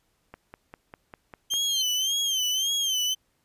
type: click train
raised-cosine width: 0.5 ms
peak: -26 dBFS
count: 7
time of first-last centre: 0.34-1.538 s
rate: 5.01 Hz
type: tone with vibrato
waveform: 30% pulse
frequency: 3136 Hz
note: G7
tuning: in tune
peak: -21 dBFS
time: 1.5-3.15 s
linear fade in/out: 20 ms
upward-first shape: sine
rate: 1.8 Hz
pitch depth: 95 cents each way
type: tone with exponential growth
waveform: sine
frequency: 4186 Hz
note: C8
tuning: in tune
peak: -26 dBFS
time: 1.52-1.82 s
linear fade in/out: 5 ms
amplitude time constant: 64 ms
effects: pink hiss -71 dBFS RMS until 3.44 s + resampled to 32000 Hz